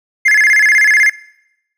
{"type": "tone with vibrato", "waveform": "triangle", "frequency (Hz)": 1896, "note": "A#6", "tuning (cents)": 29, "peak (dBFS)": -5, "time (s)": [0.25, 1.1], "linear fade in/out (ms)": 10, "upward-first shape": "square", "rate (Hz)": 16, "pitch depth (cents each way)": 180, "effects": ["noise-tail reverb RT60 0.8 s tail -20 dB re dry"]}